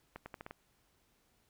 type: accelerating click train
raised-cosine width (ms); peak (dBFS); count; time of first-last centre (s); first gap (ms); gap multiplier
0.5; -29; 6; 0.16-0.51; 100; 0.82
effects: pink hiss -73 dBFS RMS until 1.49 s